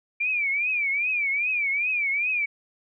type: tone with vibrato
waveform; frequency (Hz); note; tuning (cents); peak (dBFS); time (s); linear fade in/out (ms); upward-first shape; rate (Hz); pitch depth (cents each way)
sine; 2352; D7; +2; -22; 0.2-2.46; 10; triangle; 2.5; 160
effects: none